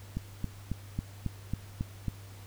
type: click train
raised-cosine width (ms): 5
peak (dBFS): -19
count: 8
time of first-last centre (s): 0.17-2.083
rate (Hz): 3.66
effects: added 99 Hz sine -46 dBFS peak until 2.46 s + pink hiss -54 dBFS RMS until 2.46 s